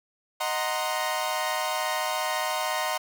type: chord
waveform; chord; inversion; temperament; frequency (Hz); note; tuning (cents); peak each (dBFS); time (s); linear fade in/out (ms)
sawtooth; C half-diminished seventh; first; equal; 622.3 / 740 / 932.3 / 1046.5; Eb5 / Gb5 / Bb5 / C6; 0 / 0 / 0 / 0; -28; 0.4-2.98; 10
effects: none